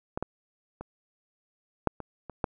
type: clicks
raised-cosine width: 1 ms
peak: -17 / -16 / -24 / -8 / -23 / -25 / -12 dBFS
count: 7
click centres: 0.175 / 0.226 / 0.81 / 1.873 / 2.003 / 2.297 / 2.442 s
effects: none